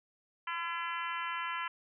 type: harmonic tone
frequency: 338.6 Hz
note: E4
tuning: 46 cents sharp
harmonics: 3 / 4 / 5 / 6 / 7 / 8 / 9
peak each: -38 / -40 / -42 / -44 / -45 / -46 / -47 dBFS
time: 0.47-1.68 s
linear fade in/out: 5 ms
effects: none